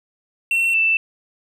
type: tone pair in turn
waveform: triangle / sine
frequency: 2711 / 2658 Hz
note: E7 / E7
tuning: +48 / +14 cents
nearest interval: unison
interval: 34 cents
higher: first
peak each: -14 dBFS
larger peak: neither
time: 0.51-0.74 / 0.74-0.97 s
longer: neither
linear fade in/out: 2 ms
effects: none